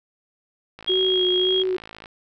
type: click train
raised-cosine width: 0.3 ms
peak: -23 dBFS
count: 70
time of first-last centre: 0.79-2.058 s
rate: 54.4 Hz
type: tone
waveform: sine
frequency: 3277 Hz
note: G#7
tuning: 24 cents flat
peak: -20 dBFS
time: 0.87-1.63 s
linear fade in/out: 10 ms
type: tone with vibrato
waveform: sine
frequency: 370 Hz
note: F#4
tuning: in tune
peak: -20 dBFS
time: 0.89-1.77 s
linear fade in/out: 10 ms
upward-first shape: sine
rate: 1.8 Hz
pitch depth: 28 cents each way
effects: none